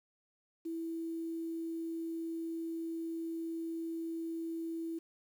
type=tone with quantisation; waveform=sine; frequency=329.6 Hz; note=E4; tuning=in tune; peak=-36 dBFS; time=0.65-4.99 s; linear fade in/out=10 ms; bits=10; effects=none